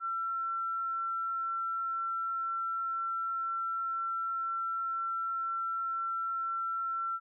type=tone; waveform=sine; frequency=1349 Hz; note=E6; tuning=40 cents sharp; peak=-31 dBFS; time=0-7.2 s; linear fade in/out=50 ms; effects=none